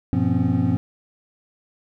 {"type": "tone cluster", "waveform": "triangle", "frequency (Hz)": [98.1, 119.2, 173.2, 249.4, 270.9], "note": ["G2", "A#2", "F3", "B3", "C#4"], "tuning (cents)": [2, 39, -14, 17, -40], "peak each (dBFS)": -22, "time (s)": [0.13, 0.77], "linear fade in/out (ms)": 0, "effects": []}